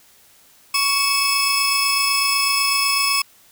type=tone cluster; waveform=sawtooth; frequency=1115 / 2604 / 5180 Hz; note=C#6 / E7 / E8; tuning=+10 / -22 / -31 cents; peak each=-18 dBFS; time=0.74-3.22 s; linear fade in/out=5 ms; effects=white hiss -52 dBFS RMS until 3.51 s